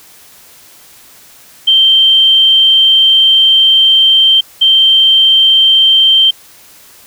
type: tone bursts at uneven times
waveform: sine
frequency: 3136 Hz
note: G7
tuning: in tune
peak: -4 dBFS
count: 2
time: 1.67-4.41 / 4.61-6.31 s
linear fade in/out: 10 ms
effects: white hiss -40 dBFS RMS until 7.06 s